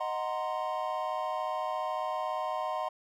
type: chord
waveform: triangle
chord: C half-diminished seventh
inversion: first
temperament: equal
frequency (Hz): 622.3 / 740 / 932.3 / 1046.5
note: Eb5 / Gb5 / Bb5 / C6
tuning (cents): 0 / 0 / 0 / 0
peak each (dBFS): -34 / -34 / -36 / -34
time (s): 0-2.89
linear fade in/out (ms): 10
effects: none